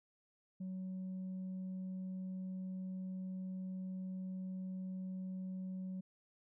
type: tone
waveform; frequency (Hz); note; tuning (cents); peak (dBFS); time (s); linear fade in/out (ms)
sine; 186.7; F#3; +16; -38; 0.6-6.01; 10
effects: tanh soft clip ceiling -39 dBFS